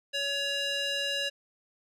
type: tone with band-pass filter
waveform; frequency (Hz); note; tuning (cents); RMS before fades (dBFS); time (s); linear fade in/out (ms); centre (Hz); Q
square; 562; C#5; +24; -31; 0.13-1.3; 20; 3300; 1.7
effects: none